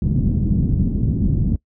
white low-pass noise, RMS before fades -18 dBFS, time 0.02-1.56 s, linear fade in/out 2 ms, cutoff 210 Hz, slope 24 dB/octave, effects noise-tail reverb RT60 0.1 s tail -21 dB re dry

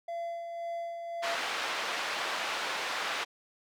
triangle tone with tremolo, 680 Hz, F5, 46 cents flat, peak -31 dBFS, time 0.08-1.36 s, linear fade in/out 5 ms, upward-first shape sine, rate 1.9 Hz, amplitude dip 40%
pink band-pass noise, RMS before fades -34 dBFS, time 1.22-3.25 s, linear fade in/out 20 ms, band 780 to 3800 Hz, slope 12 dB/octave
effects none

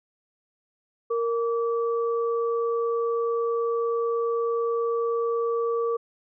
sine tone pair together, 464.6 / 1154 Hz, A#4 / D6, -6 / -31 cents, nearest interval octave + major third, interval 1575 cents, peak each -23 / -31 dBFS, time 1.1-5.97 s, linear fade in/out 10 ms, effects none

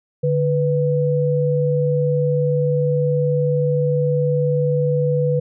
sine tone pair together, 146.83 / 493.9 Hz, D3 / B4, 0 / 0 cents, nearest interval octave + major sixth, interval 2100 cents, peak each -18 dBFS, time 0.23-5.4 s, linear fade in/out 10 ms, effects none

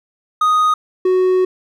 triangle tone pair in turn, 1244.5 / 370 Hz, D#6 / F#4, 0 / 0 cents, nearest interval octave + major sixth, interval 2100 cents, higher first, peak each -9 dBFS, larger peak neither, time 0.41-0.74 / 1.05-1.45 s, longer second, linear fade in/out 5 ms, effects none

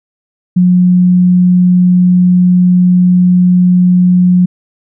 sine tone, 180.1 Hz, F#3, 46 cents flat, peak -4 dBFS, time 0.56-4.46 s, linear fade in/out 10 ms, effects none

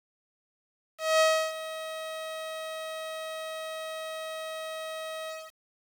sawtooth tone with ADSR envelope, 636 Hz, D#5, 38 cents sharp, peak -15 dBFS, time 0.98-5.54 s, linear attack 220 ms, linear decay 320 ms, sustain -16 dB, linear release 250 ms, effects low-pass 8000 Hz 12 dB/octave + 8-bit

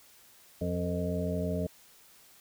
harmonic tone with a mistuned harmonic, 88.6 Hz, F2, 25 cents sharp, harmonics 1 / 2 / 3 / 5 / 6 / 7, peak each -35 / -33 / -38 / -37 / -43 / -36 dBFS, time 0.61-1.67 s, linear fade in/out 5 ms, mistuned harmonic 6, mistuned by -57 cents, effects white hiss -58 dBFS RMS until 2.4 s

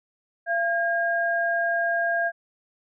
sine tone pair together, 681.5 / 1621 Hz, F5 / G#6, -43 / -42 cents, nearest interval octave + minor third, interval 1501 cents, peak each -24 dBFS, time 0.46-2.32 s, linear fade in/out 50 ms, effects none

